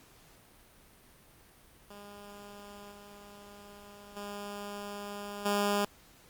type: tone with level steps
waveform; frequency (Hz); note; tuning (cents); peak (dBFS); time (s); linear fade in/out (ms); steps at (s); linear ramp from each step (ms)
10% pulse; 203.8; G#3; -32; -39 / -42 / -31 / -19; 1.9-5.85; 5; 2.91 / 4.16 / 5.45; 10
effects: pink hiss -59 dBFS RMS until 6.29 s + Opus 48 kbps